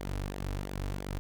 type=tone with flanger; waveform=sawtooth; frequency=48.29 Hz; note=G1; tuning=25 cents flat; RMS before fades=-36 dBFS; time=0-1.19 s; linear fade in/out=0 ms; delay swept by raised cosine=0.71 to 5.61 ms; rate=2.9 Hz; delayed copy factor=-0.6; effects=none